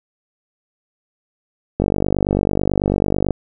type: click train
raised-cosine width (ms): 2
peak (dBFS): -3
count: 75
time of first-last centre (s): 1.8-3.307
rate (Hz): 49.1
effects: none